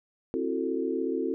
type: chord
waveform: sine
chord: F# half-diminished seventh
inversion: second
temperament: just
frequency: 266.4 / 333 / 370 / 444 Hz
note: C4 / E4 / F#4 / A4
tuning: +31 / +18 / 0 / +16 cents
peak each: -32 dBFS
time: 0.34-1.34 s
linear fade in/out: 0 ms
effects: none